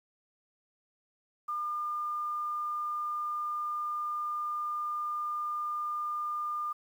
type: tone with quantisation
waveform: sine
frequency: 1205 Hz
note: D6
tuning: 44 cents sharp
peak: -31 dBFS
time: 1.48-6.73 s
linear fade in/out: 10 ms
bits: 10
effects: none